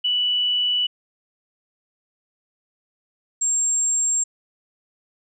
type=tone pair in turn; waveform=sine; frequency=2960 / 7459 Hz; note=F#7 / A#8; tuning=0 / 0 cents; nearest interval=octave + major third; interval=1600 cents; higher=second; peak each=-18 dBFS; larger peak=neither; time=0.04-0.87 / 3.41-4.24 s; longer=neither; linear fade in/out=10 ms; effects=none